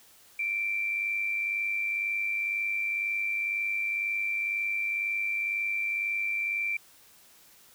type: tone with amplitude modulation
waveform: sine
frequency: 2349 Hz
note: D7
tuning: in tune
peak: -25 dBFS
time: 0.39-6.77 s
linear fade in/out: 5 ms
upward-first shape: sine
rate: 102 Hz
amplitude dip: 45%
effects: white hiss -57 dBFS RMS until 7.74 s